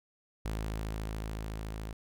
sawtooth tone with level ramp, 53.8 Hz, A1, 38 cents flat, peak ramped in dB -29 to -34 dBFS, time 0.45-1.93 s, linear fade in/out 5 ms, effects none

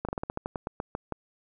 slowing click train, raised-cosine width 1 ms, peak -17 dBFS, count 13, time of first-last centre 0.05-1.123 s, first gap 37 ms, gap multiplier 1.15, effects none

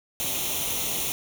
white noise with comb filter, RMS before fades -28 dBFS, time 0.2-1.12 s, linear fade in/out 0 ms, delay 0.31 ms, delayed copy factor +0.7, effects none

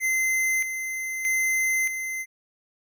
square tone with tremolo, 2067 Hz, C7, 22 cents flat, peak -22 dBFS, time 0-2.26 s, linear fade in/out 50 ms, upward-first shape square, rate 0.8 Hz, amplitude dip 55%, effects none

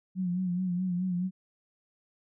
sine tone with vibrato, 181.1 Hz, F#3, 37 cents flat, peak -27 dBFS, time 0.15-1.31 s, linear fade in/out 50 ms, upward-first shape sine, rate 4.7 Hz, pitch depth 58 cents each way, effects none

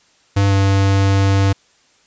square tone with pitch glide, 99.3 to 97.93 Hz, G2 to G2, +23 to -1 cents, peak -12 dBFS, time 0.36-1.53 s, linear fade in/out 10 ms, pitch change -24 cents, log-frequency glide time 0.48-0.53 s, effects white hiss -55 dBFS RMS until 2.06 s + resampled to 16000 Hz

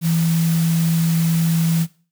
sine tone in noise, 164.81 Hz, E3, in tune, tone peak -15 dBFS, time 0.01-1.87 s, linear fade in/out 50 ms, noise white, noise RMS -30 dBFS, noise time 0.01-1.87 s, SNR +12 dB, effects noise-tail reverb RT60 0.4 s tail -19 dB re dry

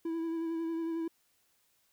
triangle tone with vibrato, 329.3 Hz, E4, 2 cents flat, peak -30 dBFS, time 0.05-1.08 s, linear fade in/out 5 ms, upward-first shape sine, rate 11 Hz, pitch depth 24 cents each way, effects white hiss -72 dBFS RMS until 1.92 s

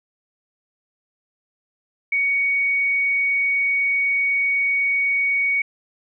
sine tone, 2238 Hz, C#7, 16 cents sharp, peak -17 dBFS, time 2.12-5.62 s, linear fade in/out 5 ms, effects none

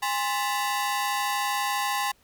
sawtooth ring-modulated tone, 932.3 Hz, A#5, in tune, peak -18 dBFS, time 0.02-2.12 s, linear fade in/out 10 ms, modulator 117 Hz, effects pink hiss -62 dBFS RMS until 2.23 s

